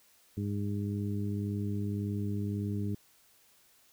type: harmonic tone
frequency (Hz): 101.8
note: G#2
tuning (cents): -34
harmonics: 1 / 2 / 3 / 4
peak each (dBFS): -33 / -35 / -40 / -44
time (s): 0.37-2.95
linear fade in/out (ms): 5
effects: white hiss -64 dBFS RMS until 3.92 s